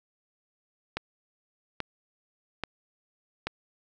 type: click train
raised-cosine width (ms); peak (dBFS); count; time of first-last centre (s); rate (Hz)
0.3; -14; 4; 0.97-3.47; 1.2
effects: none